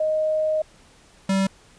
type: tone pair in turn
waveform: sine / square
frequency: 622.3 / 193.37 Hz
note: D#5 / G3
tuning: 0 / -23 cents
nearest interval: octave + minor sixth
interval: 2023 cents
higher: first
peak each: -19 dBFS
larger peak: neither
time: 0-0.62 / 1.29-1.47 s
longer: first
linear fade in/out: 5 ms
effects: pink hiss -53 dBFS RMS until 1.78 s + resampled to 22050 Hz